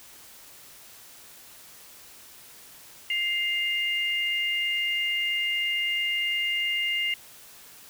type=tone pair together; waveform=sine; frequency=2097 / 2820 Hz; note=C7 / F7; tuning=+3 / +16 cents; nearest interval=perfect fourth; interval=513 cents; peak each=-27 dBFS; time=3.1-7.14 s; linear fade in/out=2 ms; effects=white hiss -49 dBFS RMS until 7.89 s